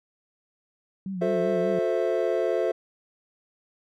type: tone with vibrato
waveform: sine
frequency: 185 Hz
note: F#3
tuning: in tune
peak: -29 dBFS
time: 1.06-1.79 s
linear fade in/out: 2 ms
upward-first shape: sine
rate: 5.1 Hz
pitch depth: 87 cents each way
type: chord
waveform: triangle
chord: F# half-diminished seventh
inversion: none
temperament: equal with one note detuned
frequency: 360.5 / 440 / 523.3 / 659.3 Hz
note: F#4 / A4 / C5 / E5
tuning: -45 / 0 / 0 / 0 cents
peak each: -26 dBFS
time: 1.21-2.72 s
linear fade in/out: 10 ms
effects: none